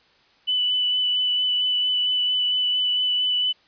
sine tone with vibrato, 2986 Hz, F#7, 15 cents sharp, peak -19 dBFS, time 0.47-3.53 s, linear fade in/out 20 ms, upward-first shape sine, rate 4.4 Hz, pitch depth 12 cents each way, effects white hiss -58 dBFS RMS until 3.67 s + resampled to 11025 Hz

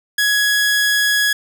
sawtooth tone, 1673 Hz, G#6, 12 cents sharp, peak -10 dBFS, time 0.18-1.33 s, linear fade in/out 5 ms, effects none

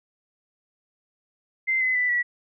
sine tone with pitch steps, 2078 / 2032 / 1986.5 / 1942.2 Hz, C7 / B6 / B6 / B6, -12 / +49 / +10 / -29 cents, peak -20 dBFS, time 1.67-2.23 s, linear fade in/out 20 ms, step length 140 ms, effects none

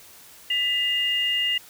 sine tone pair together, 1988 / 2827 Hz, B6 / F7, +11 / +20 cents, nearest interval tritone, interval 609 cents, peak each -27 / -21 dBFS, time 0.5-1.58 s, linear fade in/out 5 ms, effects tanh soft clip ceiling -13 dBFS + white hiss -48 dBFS RMS until 1.69 s

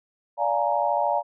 sine chord, Bb dominant seventh, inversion first, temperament just, 582.7 / 699.2 / 839.1 / 932.3 Hz, D5 / F5 / Ab5 / Bb5, -14 / +2 / +18 / 0 cents, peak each -26 dBFS, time 0.37-1.23 s, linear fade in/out 50 ms, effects none

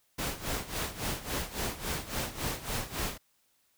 pink noise with tremolo, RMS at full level -32 dBFS, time 0.18-3.18 s, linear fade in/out 10 ms, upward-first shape sine, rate 3.6 Hz, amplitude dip 80%, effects white hiss -71 dBFS RMS until 3.77 s

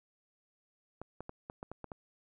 clicks, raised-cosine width 1 ms, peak -28 dBFS, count 8, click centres 1.016 / 1.206 / 1.294 / 1.499 / 1.629 / 1.716 / 1.843 / 1.918 s, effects none

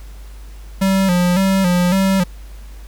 square tone with vibrato, 185 Hz, F#3, in tune, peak -13 dBFS, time 0.81-2.24 s, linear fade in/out 10 ms, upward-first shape square, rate 1.8 Hz, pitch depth 70 cents each way, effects added 50 Hz sine -32 dBFS peak until 2.87 s + pink hiss -47 dBFS RMS until 2.87 s

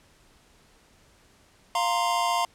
square chord, F suspended fourth, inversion none, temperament equal, 698.5 / 932.3 / 1046.5 Hz, F5 / Bb5 / C6, 0 / 0 / 0 cents, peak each -28 dBFS, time 1.75-2.45 s, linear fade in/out 2 ms, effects pink hiss -59 dBFS RMS until 2.54 s + low-pass 10000 Hz 12 dB/octave

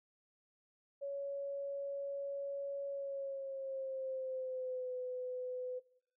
sine tone with pitch glide, 559 to 503.8 Hz, C#5 to B4, +14 to +34 cents, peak -38 dBFS, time 1.01-5.8 s, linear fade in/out 20 ms, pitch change -180 cents, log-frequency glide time 2.88-4.94 s, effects noise-tail reverb RT60 0.6 s tail -18 dB re dry

